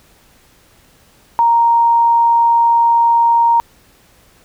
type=tone; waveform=sine; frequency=932.3 Hz; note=A#5; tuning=in tune; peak=-8 dBFS; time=1.39-3.6 s; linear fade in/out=0 ms; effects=pink hiss -50 dBFS RMS until 4.44 s